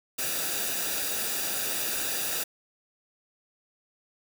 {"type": "noise with comb filter", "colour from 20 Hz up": "white", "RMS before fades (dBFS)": -30, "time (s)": [0.18, 2.44], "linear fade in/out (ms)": 10, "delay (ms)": 0.94, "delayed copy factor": -0.6, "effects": []}